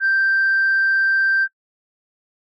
sine tone, 1569 Hz, G6, 1 cent sharp, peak -13 dBFS, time 0-1.48 s, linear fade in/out 50 ms, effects noise-tail reverb RT60 0.1 s tail -20 dB re dry + tanh soft clip ceiling -11 dBFS

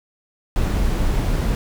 brown noise, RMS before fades -19 dBFS, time 0.56-1.55 s, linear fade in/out 0 ms, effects none

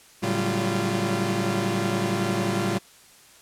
sawtooth tone cluster, 111.2 / 141.1 / 186.1 / 197.1 / 345.6 Hz, A2 / C#3 / F#3 / G3 / F4, +19 / +31 / +10 / +10 / -18 cents, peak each -26 / -30 / -26 / -24 / -24 dBFS, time 0.22-2.79 s, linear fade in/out 20 ms, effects white hiss -52 dBFS RMS until 3.41 s + low-pass 11000 Hz 12 dB/octave

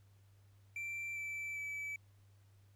triangle tone with pitch steps, 2349 / 2325 / 2301 Hz, D7 / D7 / D7, 0 / -18 / -36 cents, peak -38 dBFS, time 0.76-1.96 s, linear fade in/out 2 ms, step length 400 ms, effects added 99 Hz sine -62 dBFS peak until 2.75 s + pink hiss -75 dBFS RMS until 2.75 s

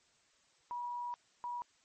sine tone bursts at uneven times, 967 Hz, B5, 37 cents flat, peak -37 dBFS, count 2, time 0.71-1.14 / 1.44-1.62 s, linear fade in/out 0 ms, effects white hiss -70 dBFS RMS until 1.84 s + MP3 32 kbps

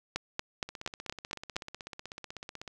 two click trains, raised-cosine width 0.2 ms, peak -24 / -14 dBFS, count 33 / 7, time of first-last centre 0.69-2.678 / 0.16-1.565 s, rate 16.1 / 4.27 Hz, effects none

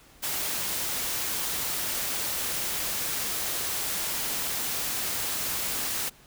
white noise, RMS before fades -30 dBFS, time 0.22-6.1 s, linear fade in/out 20 ms, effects pink hiss -55 dBFS RMS until 6.26 s

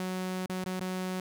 sawtooth tone with dropouts, 185 Hz, F#3, in tune, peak -28 dBFS, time 0-1.2 s, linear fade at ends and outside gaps 2 ms, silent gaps 0.461-0.496 / 0.641-0.661 / 0.797-0.808 s, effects none

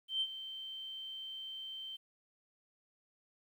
sine tone with ADSR envelope, 3116 Hz, G7, 11 cents flat, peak -29 dBFS, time 0.08-1.97 s, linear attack 130 ms, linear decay 56 ms, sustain -13 dB, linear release 15 ms, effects tanh soft clip ceiling -25 dBFS + 11-bit

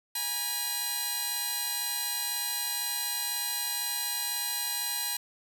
5% pulse tone cluster, 822 / 959 / 4068 Hz, G#5 / A#5 / C8, -18 / +49 / -50 cents, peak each -25 dBFS, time 0.15-5.17 s, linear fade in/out 5 ms, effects none

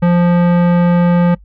sine tone with tanh clipping, 174.61 Hz, F3, in tune, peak -10 dBFS, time 0.02-1.35 s, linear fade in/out 10 ms, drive 18 dB, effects noise-tail reverb RT60 0.1 s tail -24 dB re dry + added 50 Hz sine -38 dBFS peak until 1.44 s

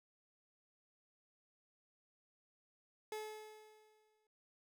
30% pulse tone with exponential decay, 430 Hz, A4, 40 cents flat, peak -38 dBFS, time 3.12-4.27 s, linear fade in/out 2 ms, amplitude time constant 250 ms, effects none

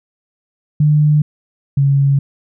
sine tone pair in turn, 150 / 139.04 Hz, D3 / C#3, +37 / +6 cents, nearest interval minor second, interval 131 cents, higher first, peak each -8 / -9 dBFS, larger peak first, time 0.8-1.22 / 1.77-2.19 s, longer neither, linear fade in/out 5 ms, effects none

